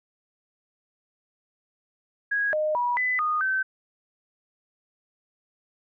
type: tone with pitch steps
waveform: sine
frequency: 1652 / 614 / 970 / 2004 / 1232 / 1540 Hz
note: G#6 / D#5 / B5 / B6 / D#6 / G6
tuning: -10 / -23 / -31 / +25 / -17 / -31 cents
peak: -22 dBFS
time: 2.31-3.63 s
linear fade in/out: 10 ms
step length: 220 ms
effects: none